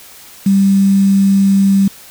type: tone with quantisation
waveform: sine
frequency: 196 Hz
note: G3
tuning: in tune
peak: -7 dBFS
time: 0.46-1.88 s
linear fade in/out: 5 ms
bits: 5
effects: white hiss -38 dBFS RMS until 2.1 s